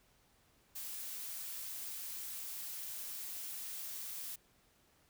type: noise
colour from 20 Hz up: blue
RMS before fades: -44 dBFS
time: 0.75-4.36 s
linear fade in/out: 10 ms
effects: pink hiss -70 dBFS RMS until 5.09 s